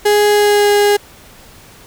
35% pulse tone with pitch glide, 415.3 to 410.5 Hz, G#4 to G#4, 0 to -20 cents, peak -7 dBFS, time 0.05-0.97 s, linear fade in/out 10 ms, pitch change -20 cents, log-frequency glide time 0.31-0.69 s, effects pink hiss -41 dBFS RMS until 1.86 s

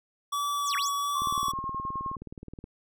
square tone with vibrato, 1142 Hz, D6, 49 cents flat, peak -28 dBFS, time 0.32-1.52 s, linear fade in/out 10 ms, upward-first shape sine, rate 1.4 Hz, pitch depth 17 cents each way
sine linear two-way sweep, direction down then up, 9090 to 1108.7 to 9090 Hz, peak -30 dBFS, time 0.64-0.92 s, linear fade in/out 50 ms, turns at 0.76 s
sine tone with tremolo, 1075 Hz, C6, 47 cents sharp, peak -29 dBFS, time 1.15-2.16 s, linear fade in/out 10 ms, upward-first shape sine, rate 10 Hz, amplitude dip 45%
click train, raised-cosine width 3 ms, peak -28 dBFS, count 28, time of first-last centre 1.22-2.641 s, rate 19 Hz
effects none

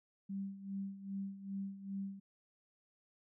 sine tone with tremolo, 196 Hz, G3, in tune, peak -37 dBFS, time 0.29-2.2 s, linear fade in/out 10 ms, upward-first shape sine, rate 2.5 Hz, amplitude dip 75%, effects none

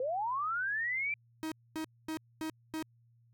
sine linear sweep, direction up, 486 to 2368 Hz, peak -31 dBFS, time 0-1.14 s, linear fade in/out 2 ms
45% pulse tone bursts, 316.3 Hz, D#4, 29 cents sharp, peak -35 dBFS, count 5, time 1.43-2.825 s, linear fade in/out 0 ms, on 87 ms, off 240 ms
effects added 117 Hz sine -63 dBFS peak until 3.33 s

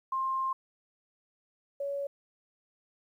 sine tone pair in turn, 1058 / 561.9 Hz, C6 / C#5, +19 / +23 cents, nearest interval major seventh, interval 1096 cents, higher first, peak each -28 / -31 dBFS, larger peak first, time 0.12-0.53 / 1.8-2.07 s, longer first, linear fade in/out 5 ms, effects 11-bit

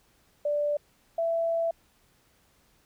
sine tone pair in turn, 587.3 / 665.6 Hz, D5 / E5, 0 / +17 cents, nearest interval major second, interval 217 cents, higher second, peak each -24 dBFS, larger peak neither, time 0.45-0.77 / 1.18-1.71 s, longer second, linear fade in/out 5 ms, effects pink hiss -65 dBFS RMS until 2.85 s

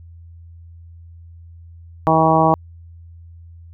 harmonic tone, 160.2 Hz, E3, 49 cents flat, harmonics 1 / 2 / 3 / 4 / 5 / 6 / 7, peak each -19 / -20 / -23 / -18 / -17 / -19 / -20 dBFS, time 2.07-2.54 s, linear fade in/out 0 ms, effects added 84 Hz sine -38 dBFS peak until 3.73 s

